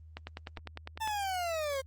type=click train; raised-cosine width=0.3 ms; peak=-24 dBFS; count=10; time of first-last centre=0.17-1.075 s; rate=9.94 Hz
type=linear sweep; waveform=40% pulse; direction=down; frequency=896 to 523.3 Hz; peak=-31 dBFS; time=1-1.82 s; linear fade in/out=20 ms
effects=added 79 Hz sine -49 dBFS peak until 1.86 s + Opus 24 kbps